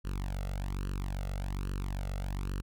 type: tone with flanger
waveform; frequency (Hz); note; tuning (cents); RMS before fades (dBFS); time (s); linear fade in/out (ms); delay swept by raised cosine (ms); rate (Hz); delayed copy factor
sawtooth; 47.45; F#1; +44; -35; 0.04-2.62; 20; 0.68 to 1.5; 1.2; +1
effects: none